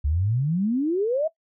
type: exponential sweep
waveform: sine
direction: up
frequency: 68 to 659.3 Hz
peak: -20 dBFS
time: 0.04-1.28 s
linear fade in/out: 10 ms
effects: noise-tail reverb RT60 0.1 s tail -19 dB re dry